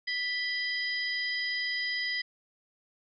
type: harmonic tone with a mistuned harmonic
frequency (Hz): 987.8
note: B5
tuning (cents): 0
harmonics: 2 / 3 / 4 / 5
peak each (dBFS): -31 / -39 / -44 / -35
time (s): 0.07-2.22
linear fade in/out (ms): 10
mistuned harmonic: 3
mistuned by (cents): +110
effects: none